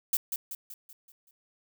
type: noise with echo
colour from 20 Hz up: violet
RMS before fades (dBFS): -26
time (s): 0.13-0.17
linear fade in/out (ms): 2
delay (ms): 190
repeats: 6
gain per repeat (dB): -6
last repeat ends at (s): 1.31
effects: none